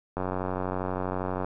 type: click train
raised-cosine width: 1 ms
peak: -16 dBFS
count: 119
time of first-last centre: 0.17-1.446 s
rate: 92.5 Hz
effects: none